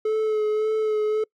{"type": "tone with vibrato", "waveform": "triangle", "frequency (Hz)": 431.1, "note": "A4", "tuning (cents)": -35, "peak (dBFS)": -18, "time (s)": [0.05, 1.24], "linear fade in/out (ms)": 5, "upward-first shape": "sine", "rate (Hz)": 1.8, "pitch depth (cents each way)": 22, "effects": ["noise-tail reverb RT60 0.1 s tail -26 dB re dry"]}